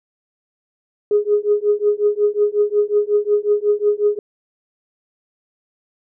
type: tone with tremolo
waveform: sine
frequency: 415.3 Hz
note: G#4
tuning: in tune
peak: -9 dBFS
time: 1.11-4.19 s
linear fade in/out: 2 ms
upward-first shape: triangle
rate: 5.5 Hz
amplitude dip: 100%
effects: tanh soft clip ceiling -5 dBFS